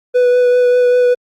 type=tone with vibrato; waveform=triangle; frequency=493.9 Hz; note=B4; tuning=in tune; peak=-6 dBFS; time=0.14-1.15 s; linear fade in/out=20 ms; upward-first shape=triangle; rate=5.1 Hz; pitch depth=14 cents each way; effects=Opus 48 kbps